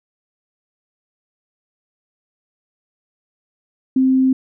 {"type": "tone", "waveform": "sine", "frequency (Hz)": 261.6, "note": "C4", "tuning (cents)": 0, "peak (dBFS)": -11, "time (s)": [3.96, 4.33], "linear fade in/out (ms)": 5, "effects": []}